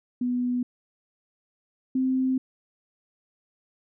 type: tone pair in turn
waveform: sine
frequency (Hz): 246.9 / 260.2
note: B3 / C4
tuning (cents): 0 / -9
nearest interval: minor second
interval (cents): 91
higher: second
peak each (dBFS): -23 / -21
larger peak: second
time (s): 0.21-0.63 / 1.95-2.38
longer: second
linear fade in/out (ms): 5
effects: none